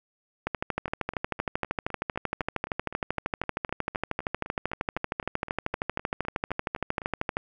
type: two click trains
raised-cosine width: 0.5 ms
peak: -23 / -12 dBFS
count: 25 / 90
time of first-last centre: 0.88-7.018 / 0.47-7.369 s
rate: 3.91 / 12.9 Hz
effects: none